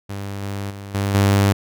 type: tone with level steps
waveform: sawtooth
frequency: 99.6 Hz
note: G2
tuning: 28 cents sharp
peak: -23 / -21 / -28 / -15 / -9 dBFS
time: 0.09-1.53 s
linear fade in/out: 10 ms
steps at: 0.42 / 0.7 / 0.94 / 1.14 s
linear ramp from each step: 10 ms
effects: none